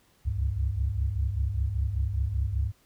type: tone cluster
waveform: sine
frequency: 66.7 / 71.8 / 100.3 Hz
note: C2 / D2 / G2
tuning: +34 / -39 / +40 cents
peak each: -29 dBFS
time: 0.25-2.72 s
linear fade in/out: 20 ms
effects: tanh soft clip ceiling -15 dBFS + pink hiss -64 dBFS RMS until 2.85 s